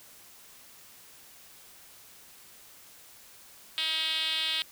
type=tone with band-pass filter; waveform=5% pulse; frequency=318.4 Hz; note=D#4; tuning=40 cents sharp; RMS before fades=-30 dBFS; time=3.78-4.62 s; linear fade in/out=0 ms; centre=3500 Hz; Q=3.3; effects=white hiss -53 dBFS RMS until 4.71 s